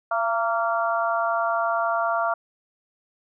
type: harmonic tone with a mistuned harmonic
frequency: 230.8 Hz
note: A#3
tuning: 17 cents flat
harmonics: 3 / 4 / 5 / 6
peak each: -24 / -29 / -27 / -27 dBFS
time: 0.11-2.34 s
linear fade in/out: 5 ms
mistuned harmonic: 3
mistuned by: -33 cents
effects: none